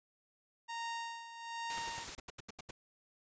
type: tone with tremolo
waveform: sawtooth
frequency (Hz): 927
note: A#5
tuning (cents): -10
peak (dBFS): -34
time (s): 0.68-2.05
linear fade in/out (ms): 20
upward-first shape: sine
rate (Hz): 1.2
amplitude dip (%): 70
type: noise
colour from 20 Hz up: white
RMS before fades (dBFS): -44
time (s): 1.7-2.15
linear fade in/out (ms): 0
type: noise bursts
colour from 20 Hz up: pink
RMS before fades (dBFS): -46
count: 10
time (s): 1.77-2.71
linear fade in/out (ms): 5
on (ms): 22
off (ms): 80
effects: resampled to 16000 Hz